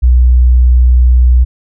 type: tone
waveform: sine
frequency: 61.74 Hz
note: B1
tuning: in tune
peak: -3 dBFS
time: 0.02-1.45 s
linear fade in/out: 20 ms
effects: none